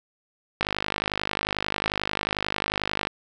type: click train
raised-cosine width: 0.3 ms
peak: -8 dBFS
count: 127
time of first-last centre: 0.61-3.071 s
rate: 51.2 Hz
effects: none